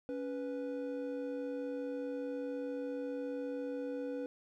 triangle tone pair together, 279.4 / 493.9 Hz, C#4 / B4, +14 / 0 cents, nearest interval minor seventh, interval 986 cents, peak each -38 / -37 dBFS, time 0.09-4.26 s, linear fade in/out 0 ms, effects none

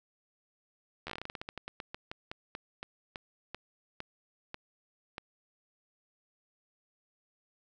slowing click train, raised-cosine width 0.3 ms, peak -23 dBFS, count 26, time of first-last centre 1.07-5.181 s, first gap 12 ms, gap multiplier 1.18, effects none

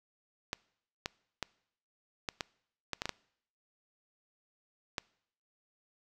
clicks, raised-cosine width 0.2 ms, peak -16 dBFS, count 10, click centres 0.531 / 1.059 / 1.427 / 2.288 / 2.408 / 2.933 / 3.019 / 3.056 / 3.093 / 4.982 s, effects noise-tail reverb RT60 0.7 s tail -24 dB re dry

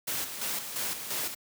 white noise with tremolo, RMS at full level -32 dBFS, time 0.07-1.35 s, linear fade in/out 10 ms, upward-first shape square, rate 2.9 Hz, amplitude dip 55%, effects high-pass 100 Hz 12 dB/octave

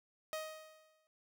sawtooth tone with exponential decay, 627 Hz, D#5, 13 cents sharp, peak -33 dBFS, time 0.33-1.07 s, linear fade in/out 0 ms, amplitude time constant 160 ms, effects none

